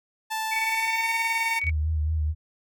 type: tone with pitch glide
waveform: sawtooth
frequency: 880 to 910.5 Hz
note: A5 to A#5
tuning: 0 to -41 cents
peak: -23 dBFS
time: 0.3-1.6 s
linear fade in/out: 20 ms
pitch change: +59 cents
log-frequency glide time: 0.53-1.13 s
type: tone with tremolo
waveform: sine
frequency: 2250 Hz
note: C#7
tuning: 25 cents sharp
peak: -23 dBFS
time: 0.51-1.71 s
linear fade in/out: 20 ms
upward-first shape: square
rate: 19 Hz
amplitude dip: 55%
type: tone with vibrato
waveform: sine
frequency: 77.78 Hz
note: D#2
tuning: in tune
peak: -22 dBFS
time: 1.63-2.35 s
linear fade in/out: 50 ms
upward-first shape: sine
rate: 4.5 Hz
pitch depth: 46 cents each way
effects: none